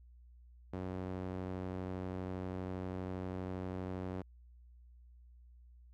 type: tone with band-pass filter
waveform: sawtooth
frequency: 92.5 Hz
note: F#2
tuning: in tune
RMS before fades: -41 dBFS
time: 0.73-4.22 s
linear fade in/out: 5 ms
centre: 370 Hz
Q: 0.59
effects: added 60 Hz sine -56 dBFS peak until 5.93 s